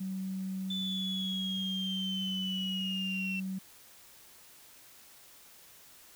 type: tone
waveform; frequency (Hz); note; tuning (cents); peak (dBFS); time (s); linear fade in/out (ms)
sine; 189.7; F#3; +43; -33; 0-3.59; 10
type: linear sweep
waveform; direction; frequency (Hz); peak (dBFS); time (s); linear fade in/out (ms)
sine; down; 3520 to 2696; -33; 0.7-3.4; 5
effects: tanh soft clip ceiling -26 dBFS + white hiss -56 dBFS RMS until 6.15 s